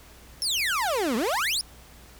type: exponential two-way sweep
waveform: 30% pulse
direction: down then up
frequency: 5588 to 208.7 to 5410 Hz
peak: -21 dBFS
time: 0.42-1.61 s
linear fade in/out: 0 ms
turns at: 1.16 s
effects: added 60 Hz sine -51 dBFS peak until 2.19 s + pink hiss -51 dBFS RMS until 2.19 s